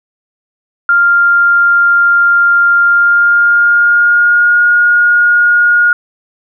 sine tone with pitch glide, 1396.9 to 1432 Hz, F6 to F6, 0 to +43 cents, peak -5 dBFS, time 0.89-5.93 s, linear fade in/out 2 ms, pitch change +43 cents, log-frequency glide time 2.82-4.62 s, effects none

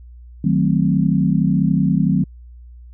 sine chord, D# diminished seventh, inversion none, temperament equal with one note detuned, 155.56 / 186.18 / 220 / 261.6 Hz, D#3 / F#3 / A3 / C4, 0 / +11 / 0 / 0 cents, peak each -18 / -17 / -21 / -21 dBFS, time 0.44-2.24 s, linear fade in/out 5 ms, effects added 60 Hz sine -37 dBFS peak until 2.93 s

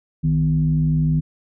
sine tone with frequency modulation, 155.56 Hz, D#3, in tune, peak -15 dBFS, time 0.23-1.21 s, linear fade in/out 20 ms, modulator 92.9 Hz, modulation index 0.57, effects none

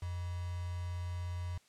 sine tone with quantisation, 88.3 Hz, F2, 20 cents sharp, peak -36 dBFS, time 0.02-1.58 s, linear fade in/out 5 ms, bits 8, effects white hiss -67 dBFS RMS until 1.68 s + low-pass 8000 Hz 12 dB/octave

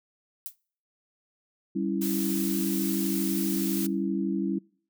violet noise with exponential decay, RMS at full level -32 dBFS, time 0.46-0.56 s, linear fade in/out 0 ms, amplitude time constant 20 ms
sine chord, C# diminished, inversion second, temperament equal, 196 / 277.2 / 329.6 Hz, G3 / C#4 / E4, 0 / 0 / 0 cents, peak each -29 / -31 / -30 dBFS, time 1.75-4.59 s, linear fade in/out 10 ms
blue noise, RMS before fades -34 dBFS, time 2.01-3.87 s, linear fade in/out 10 ms
effects noise-tail reverb RT60 0.5 s tail -25 dB re dry

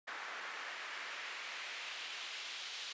pink noise with band-pass filter sweep, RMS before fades -45 dBFS, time 0.07-2.93 s, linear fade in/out 10 ms, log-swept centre 1500 to 3600 Hz, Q 1.4, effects high-pass 400 Hz 12 dB/octave + resampled to 16000 Hz

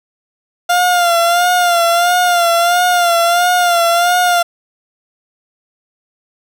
30% pulse tone with vibrato, 698.5 Hz, F5, in tune, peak -7 dBFS, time 0.69-4.43 s, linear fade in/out 10 ms, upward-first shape sine, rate 1.5 Hz, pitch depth 53 cents each way, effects none

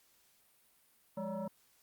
sine tone with frequency modulation, 177.1 Hz, F3, 24 cents sharp, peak -36 dBFS, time 1.17-1.48 s, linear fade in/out 5 ms, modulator 384 Hz, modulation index 1.8, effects white hiss -69 dBFS RMS until 1.82 s + Opus 48 kbps

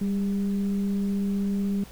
sine tone with frequency modulation, 198 Hz, G3, 18 cents sharp, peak -23 dBFS, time 0.01-1.84 s, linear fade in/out 5 ms, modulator 206 Hz, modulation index 0.35, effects added 54 Hz sine -48 dBFS peak until 1.91 s + pink hiss -49 dBFS RMS until 1.91 s

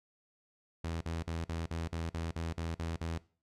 sawtooth tone bursts, 82.7 Hz, E2, 6 cents sharp, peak -31 dBFS, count 11, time 0.84-3.18 s, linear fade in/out 5 ms, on 170 ms, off 47 ms, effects noise-tail reverb RT60 0.4 s tail -20 dB re dry + low-pass 8000 Hz 12 dB/octave

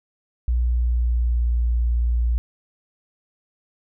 sine tone with pitch glide, 60.2 to 59.03 Hz, B1 to A#1, -44 to +22 cents, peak -17 dBFS, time 0.48-2.38 s, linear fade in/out 0 ms, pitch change -34 cents, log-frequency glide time 0.66-1.52 s, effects none

